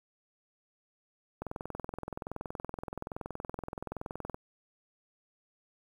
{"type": "click train", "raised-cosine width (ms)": 1, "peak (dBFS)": -23, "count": 63, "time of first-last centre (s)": [1.42, 4.345], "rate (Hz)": 21.2, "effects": ["9-bit"]}